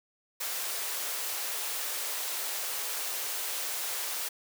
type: high-pass noise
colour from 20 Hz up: white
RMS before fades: -34 dBFS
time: 0.4-4.29 s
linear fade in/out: 10 ms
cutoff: 410 Hz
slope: 24 dB/octave
effects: none